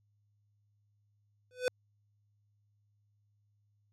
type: tone with exponential growth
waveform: square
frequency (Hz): 501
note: B4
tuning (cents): +25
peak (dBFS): -25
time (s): 1.51-1.68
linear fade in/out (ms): 0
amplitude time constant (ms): 36
effects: added 103 Hz sine -70 dBFS peak until 3.92 s + low-pass 8000 Hz 12 dB/octave